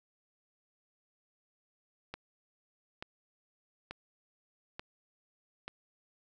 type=click train; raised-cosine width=0.3 ms; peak=-24 dBFS; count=5; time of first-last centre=2.14-5.68 s; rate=1.13 Hz; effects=none